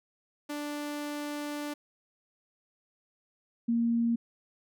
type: tone pair in turn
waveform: sawtooth / sine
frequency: 293.7 / 233.1 Hz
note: D4 / A#3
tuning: 0 / 0 cents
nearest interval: major third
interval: 400 cents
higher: first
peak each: -30 / -24 dBFS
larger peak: second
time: 0.49-1.74 / 3.68-4.16 s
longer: first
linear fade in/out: 10 ms
effects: none